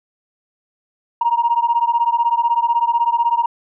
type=beating tone pair; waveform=sine; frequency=932.3 / 948.3 Hz; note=A#5 / A#5; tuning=0 / +29 cents; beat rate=16 Hz; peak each=-16 dBFS; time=1.21-3.46 s; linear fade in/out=5 ms; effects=tanh soft clip ceiling -7 dBFS